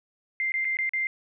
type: tone with dropouts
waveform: sine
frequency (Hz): 2093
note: C7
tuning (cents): 0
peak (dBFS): -24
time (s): 0.4-1.07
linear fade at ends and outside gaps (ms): 1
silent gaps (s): 0.52-0.54 / 0.646-0.651 / 0.77-0.788 / 0.893-0.935
effects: none